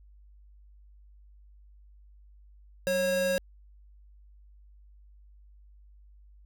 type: tone pair together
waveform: square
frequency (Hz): 189.27 / 545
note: F#3 / C#5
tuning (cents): +40 / -29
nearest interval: octave + tritone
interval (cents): 1831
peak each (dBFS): -36 / -26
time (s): 2.87-3.38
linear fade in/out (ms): 0
effects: added 50 Hz sine -52 dBFS peak until 6.45 s